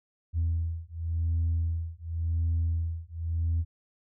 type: beating tone pair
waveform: sine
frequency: 82.41 / 83.32 Hz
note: E2 / E2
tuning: 0 / +19 cents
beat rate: 0.91 Hz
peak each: -28 dBFS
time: 0.33-3.65 s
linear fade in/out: 50 ms
effects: tanh soft clip ceiling -21 dBFS